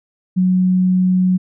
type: tone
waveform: sine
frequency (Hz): 184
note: F#3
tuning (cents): -9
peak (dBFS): -11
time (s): 0.36-1.38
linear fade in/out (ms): 20
effects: none